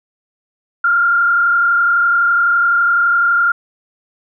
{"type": "tone with frequency modulation", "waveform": "sine", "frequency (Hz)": 1396.9, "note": "F6", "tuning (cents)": 0, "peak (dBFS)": -10, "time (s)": [0.84, 3.52], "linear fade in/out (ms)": 5, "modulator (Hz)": 31.9, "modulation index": 0.84, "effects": []}